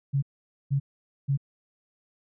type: tone bursts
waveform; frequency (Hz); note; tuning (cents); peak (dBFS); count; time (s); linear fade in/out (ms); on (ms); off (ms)
sine; 138.59; C#3; 0; -21; 3; 0.13-1.375; 20; 95; 480
effects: none